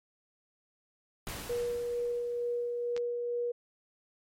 pink noise with exponential decay, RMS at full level -38 dBFS, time 1.27-2.98 s, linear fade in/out 0 ms, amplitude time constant 370 ms
sine tone with tremolo, 480 Hz, B4, 49 cents flat, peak -29 dBFS, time 1.49-3.52 s, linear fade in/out 10 ms, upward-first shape sine, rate 2.2 Hz, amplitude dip 25%
clicks, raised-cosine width 0.2 ms, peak -23 / -28 dBFS, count 2, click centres 2.965 / 2.977 s
effects MP3 64 kbps

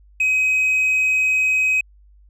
triangle tone with hard clipping, 2530 Hz, D#7, 28 cents sharp, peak -14 dBFS, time 0.2-1.81 s, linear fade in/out 5 ms, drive 1 dB, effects added 50 Hz sine -47 dBFS peak until 2.29 s

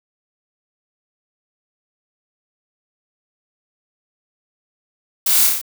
blue noise with echo, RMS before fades -17 dBFS, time 5.26-5.47 s, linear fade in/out 5 ms, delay 29 ms, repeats 5, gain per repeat -2 dB, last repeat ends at 5.615 s, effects none

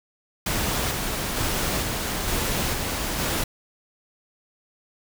pink noise with tremolo, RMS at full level -25 dBFS, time 0.46-3.44 s, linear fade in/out 5 ms, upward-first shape square, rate 1.1 Hz, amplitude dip 25%, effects none

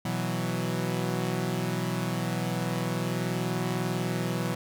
sawtooth chord, B suspended fourth, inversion none, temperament equal, 123.47 / 164.81 / 185 Hz, B2 / E3 / F#3, 0 / 0 / 0 cents, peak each -28 dBFS, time 0.05-4.55 s, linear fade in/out 5 ms, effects none

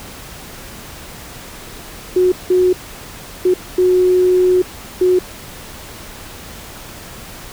sine tone bursts at uneven times, 365.3 Hz, F#4, 22 cents flat, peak -9 dBFS, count 5, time 2.16-2.32 / 2.5-2.73 / 3.45-3.54 / 3.78-4.62 / 5.01-5.19 s, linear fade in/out 5 ms, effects pink hiss -34 dBFS RMS until 7.52 s

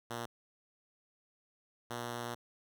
5% pulse tone pair in turn, 118.1 / 119.4 Hz, A#2 / A#2, +23 / +42 cents, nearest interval unison, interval 19 cents, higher second, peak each -27 dBFS, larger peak neither, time 0.1-0.26 / 1.9-2.35 s, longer second, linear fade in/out 10 ms, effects none

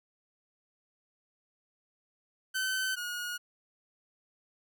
sawtooth tone pair in turn, 1529 / 1443.2 Hz, G6 / F#6, -44 / -44 cents, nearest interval minor second, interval 100 cents, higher first, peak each -26 / -31 dBFS, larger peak first, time 2.54-2.96 / 2.96-3.38 s, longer neither, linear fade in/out 20 ms, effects none

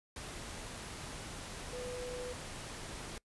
sine tone in noise, 496.3 Hz, B4, 8 cents sharp, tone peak -40 dBFS, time 1.73-2.33 s, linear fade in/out 2 ms, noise pink, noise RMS -45 dBFS, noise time 0.16-3.18 s, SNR +2 dB, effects noise-tail reverb RT60 0.1 s tail -23 dB re dry + resampled to 24000 Hz

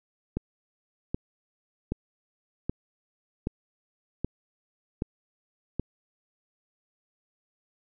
click train, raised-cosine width 3 ms, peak -15 dBFS, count 8, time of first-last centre 0.37-5.796 s, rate 1.29 Hz, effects none

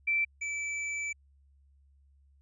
sine / square tone pair in turn, 2335 / 2315 Hz, D7 / D7, -11 / -25 cents, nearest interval unison, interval 14 cents, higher first, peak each -25 / -33 dBFS, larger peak first, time 0.07-0.25 / 0.41-1.13 s, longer second, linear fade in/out 10 ms, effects added 69 Hz sine -60 dBFS peak until 2.41 s + resampled to 22050 Hz

